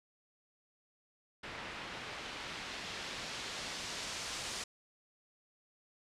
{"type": "noise with low-pass filter sweep", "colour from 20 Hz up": "white", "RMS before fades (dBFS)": -43, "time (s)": [1.43, 4.64], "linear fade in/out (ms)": 5, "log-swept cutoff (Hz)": [2300, 6800], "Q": 0.88, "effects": ["low-pass 11000 Hz 12 dB/octave"]}